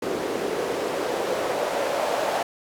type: noise with band-pass filter sweep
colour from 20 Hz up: white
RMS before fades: -26 dBFS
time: 0.02-2.43 s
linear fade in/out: 5 ms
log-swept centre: 370 to 650 Hz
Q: 2.6
effects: none